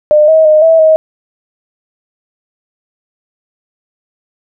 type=tone with pitch steps; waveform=sine; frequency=603 / 636 / 616 / 651 / 632 Hz; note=D5 / D#5 / D#5 / E5 / D#5; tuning=+46 / +38 / -17 / -22 / +27 cents; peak=-3 dBFS; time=0.11-0.96 s; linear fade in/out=0 ms; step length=170 ms; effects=none